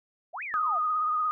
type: exponential two-way sweep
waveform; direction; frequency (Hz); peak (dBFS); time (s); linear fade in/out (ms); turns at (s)
sine; up then down; 581 to 2580 to 634; -33; 0.33-0.79; 20; 0.43
type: tone with vibrato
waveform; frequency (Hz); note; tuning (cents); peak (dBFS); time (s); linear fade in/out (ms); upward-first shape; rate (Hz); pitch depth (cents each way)
sine; 1241; D#6; -5; -24; 0.54-1.31; 0; triangle; 17; 44
effects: none